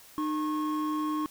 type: tone pair together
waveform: triangle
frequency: 305.2 / 1087.6 Hz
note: D#4 / C#6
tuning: -33 / -33 cents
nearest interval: octave + minor seventh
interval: 2200 cents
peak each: -26 / -30 dBFS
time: 0.18-1.26 s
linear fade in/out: 0 ms
effects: tanh soft clip ceiling -21 dBFS + white hiss -53 dBFS RMS until 1.3 s